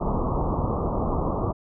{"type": "low-pass noise", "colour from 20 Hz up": "pink", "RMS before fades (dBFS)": -25, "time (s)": [0, 1.53], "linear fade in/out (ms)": 20, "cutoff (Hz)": 1200, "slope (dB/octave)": 96, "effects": []}